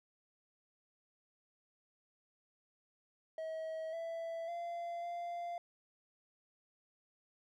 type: tone with pitch steps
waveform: triangle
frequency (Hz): 640 / 663 / 687 / 693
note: D#5 / E5 / F5 / F5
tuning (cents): +49 / +10 / -29 / -14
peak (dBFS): -37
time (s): 3.38-5.58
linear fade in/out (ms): 2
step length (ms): 550
effects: none